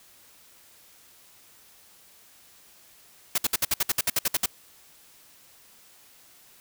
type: noise bursts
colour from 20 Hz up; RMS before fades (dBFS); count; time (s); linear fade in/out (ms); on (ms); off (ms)
white; -23; 13; 3.35-4.46; 5; 30; 60
effects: white hiss -55 dBFS RMS until 6.6 s